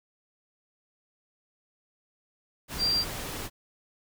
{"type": "tone in noise", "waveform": "sine", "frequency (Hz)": 4728, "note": "D8", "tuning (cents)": 11, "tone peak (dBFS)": -23, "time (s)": [2.78, 3.05], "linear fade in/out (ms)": 50, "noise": "pink", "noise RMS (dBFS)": -36, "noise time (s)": [2.68, 3.5], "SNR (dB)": 10, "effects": []}